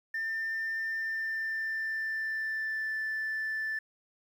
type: tone with pitch glide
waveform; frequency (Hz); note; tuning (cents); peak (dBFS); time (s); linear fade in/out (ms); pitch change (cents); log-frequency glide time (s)
sine; 1796 to 1759; A6 to A6; +35 to -1; -29; 0.14-3.79; 5; -36; 0.9-2.95
effects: tanh soft clip ceiling -28 dBFS + 10-bit